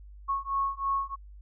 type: beating tone pair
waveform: sine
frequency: 1098 / 1101.1 Hz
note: C#6 / C#6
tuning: -17 / -12 cents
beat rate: 3.1 Hz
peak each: -30 dBFS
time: 0.28-1.16 s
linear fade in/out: 20 ms
effects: added 50 Hz sine -45 dBFS peak until 1.41 s